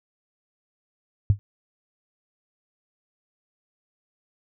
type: tone with exponential decay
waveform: sine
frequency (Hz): 101.1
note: G#2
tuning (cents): -46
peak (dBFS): -10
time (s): 1.3-1.39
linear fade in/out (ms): 0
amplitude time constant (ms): 19
effects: none